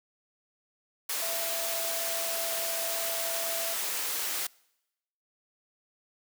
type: tone in noise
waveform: sine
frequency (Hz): 667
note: E5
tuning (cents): +20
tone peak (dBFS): -36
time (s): 1.22-3.74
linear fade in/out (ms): 5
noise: white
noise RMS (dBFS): -32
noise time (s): 1.09-4.47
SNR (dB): -7
effects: noise-tail reverb RT60 0.9 s tail -25 dB re dry + high-pass 400 Hz 12 dB/octave